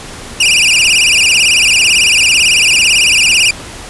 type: tone with vibrato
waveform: sawtooth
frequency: 2619 Hz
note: E7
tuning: 12 cents flat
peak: -3 dBFS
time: 0.4-3.51 s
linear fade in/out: 5 ms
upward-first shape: sine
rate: 18 Hz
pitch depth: 190 cents each way
effects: pink hiss -28 dBFS RMS until 3.89 s + resampled to 24000 Hz